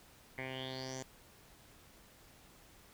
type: tone with low-pass filter sweep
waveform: 10% pulse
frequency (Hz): 130.81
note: C3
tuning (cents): 0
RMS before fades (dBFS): -43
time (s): 0.38-1.03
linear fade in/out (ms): 2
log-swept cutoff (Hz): 2100 to 7000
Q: 7
effects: pink hiss -61 dBFS RMS until 2.93 s